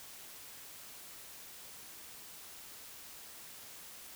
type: silence
effects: white hiss -51 dBFS RMS until 4.15 s